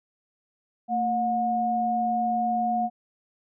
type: tone pair together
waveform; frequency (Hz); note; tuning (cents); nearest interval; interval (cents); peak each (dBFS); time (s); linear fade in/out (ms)
sine; 226 / 722; A3 / F#5; +47 / -43; octave + minor sixth; 2010; -29 / -23; 0.88-2.9; 50
effects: none